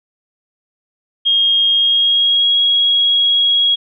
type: tone with pitch glide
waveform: sine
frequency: 3246 to 3308 Hz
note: G#7 to G#7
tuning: -40 to -8 cents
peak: -10 dBFS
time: 1.25-3.76 s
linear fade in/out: 20 ms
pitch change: +32 cents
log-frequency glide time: 1.72-2.58 s
effects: none